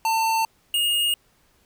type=tone pair in turn; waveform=square; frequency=896 / 2851 Hz; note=A5 / F7; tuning=+31 / +35 cents; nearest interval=octave + minor sixth; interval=2004 cents; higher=second; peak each=-20 dBFS; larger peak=neither; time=0.05-0.45 / 0.74-1.14 s; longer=neither; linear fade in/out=2 ms; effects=pink hiss -62 dBFS RMS until 1.65 s